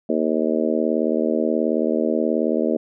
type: harmonic tone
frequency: 78.6 Hz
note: D#2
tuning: 18 cents sharp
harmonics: 3 / 4 / 5 / 6 / 7 / 8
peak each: -23 / -24 / -25 / -26 / -26 / -27 dBFS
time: 0.09-2.77 s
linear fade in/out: 5 ms
effects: none